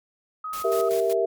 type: tone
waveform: sine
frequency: 1263 Hz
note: D#6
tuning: 26 cents sharp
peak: -29 dBFS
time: 0.44-0.89 s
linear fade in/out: 5 ms
type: noise with tremolo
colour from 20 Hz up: white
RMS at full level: -37 dBFS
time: 0.53-1.13 s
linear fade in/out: 2 ms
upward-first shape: square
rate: 5.3 Hz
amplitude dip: 75%
type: chord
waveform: sine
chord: E diminished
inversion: first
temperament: equal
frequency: 392 / 466.2 / 659.3 Hz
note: G4 / Bb4 / E5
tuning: 0 / 0 / 0 cents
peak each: -24 dBFS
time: 0.64-1.26 s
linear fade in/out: 10 ms
effects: MP3 96 kbps